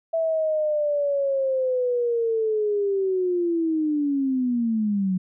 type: linear sweep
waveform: sine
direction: down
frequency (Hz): 659.3 to 181.3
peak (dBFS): -20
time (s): 0.13-5.18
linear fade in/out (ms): 10
effects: none